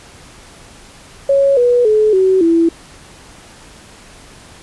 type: tone with pitch steps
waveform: sine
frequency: 553 / 487 / 428.9 / 377.7 / 332.6 Hz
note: C#5 / B4 / A4 / F#4 / E4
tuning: -4 / -24 / -44 / +36 / +16 cents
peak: -8 dBFS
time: 1.29-2.69 s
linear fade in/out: 5 ms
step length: 280 ms
effects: pink hiss -40 dBFS RMS until 4.62 s + resampled to 24000 Hz